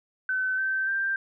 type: tone with pitch steps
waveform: sine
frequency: 1521 / 1549.4 / 1578.3 Hz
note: F#6 / G6 / G6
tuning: +47 / -21 / +11 cents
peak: -24 dBFS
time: 0.29-1.16 s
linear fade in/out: 2 ms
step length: 290 ms
effects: none